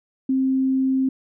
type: tone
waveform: sine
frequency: 264 Hz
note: C4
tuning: 16 cents sharp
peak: -17 dBFS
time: 0.29-1.09 s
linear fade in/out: 5 ms
effects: none